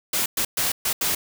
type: noise bursts at uneven times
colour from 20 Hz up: white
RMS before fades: -23 dBFS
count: 5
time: 0.13-0.26 / 0.37-0.45 / 0.57-0.72 / 0.85-0.93 / 1.01-1.15 s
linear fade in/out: 5 ms
effects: none